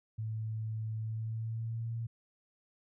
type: tone with pitch glide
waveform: sine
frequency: 110 to 115.07 Hz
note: A2 to A#2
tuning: 0 to -22 cents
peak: -34 dBFS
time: 0.18-2.07 s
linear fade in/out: 10 ms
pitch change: +78 cents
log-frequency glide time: 0.99-1.93 s
effects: none